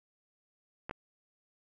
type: clicks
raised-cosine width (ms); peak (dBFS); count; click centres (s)
0.5; -23; 2; 0.895 / 0.911
effects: none